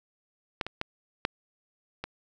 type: clicks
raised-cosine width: 0.3 ms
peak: -12 / -19 / -14 / -9 / -18 dBFS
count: 5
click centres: 0.612 / 0.666 / 0.814 / 1.251 / 2.04 s
effects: none